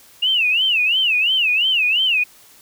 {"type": "tone with vibrato", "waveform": "sine", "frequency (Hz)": 2771, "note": "F7", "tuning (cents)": -14, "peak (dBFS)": -14, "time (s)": [0.22, 2.24], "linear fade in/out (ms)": 10, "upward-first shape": "sine", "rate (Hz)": 2.9, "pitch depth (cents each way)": 210, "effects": ["white hiss -48 dBFS RMS until 2.61 s"]}